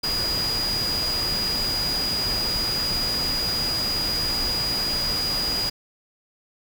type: tone in noise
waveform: sine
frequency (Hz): 4893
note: D#8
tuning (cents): -30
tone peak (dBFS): -23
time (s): 0.03-5.7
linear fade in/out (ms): 10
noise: pink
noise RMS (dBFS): -30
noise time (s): 0.03-5.7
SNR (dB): +4
effects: none